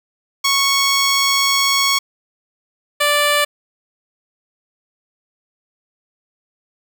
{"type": "tone pair in turn", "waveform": "10% pulse", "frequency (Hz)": [1106, 585.9], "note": ["C#6", "D5"], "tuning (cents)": [-4, -4], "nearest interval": "major seventh", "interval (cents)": 1100, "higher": "first", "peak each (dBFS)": -5, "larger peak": "neither", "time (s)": [[0.44, 1.99], [3, 3.45]], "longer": "first", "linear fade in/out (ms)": 10, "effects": []}